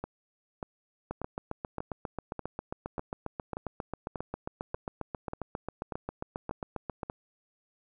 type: two click trains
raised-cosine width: 1 ms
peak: -21 / -20 dBFS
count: 13 / 45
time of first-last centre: 0.04-7.099 / 1.11-7.032 s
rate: 1.7 / 7.43 Hz
effects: none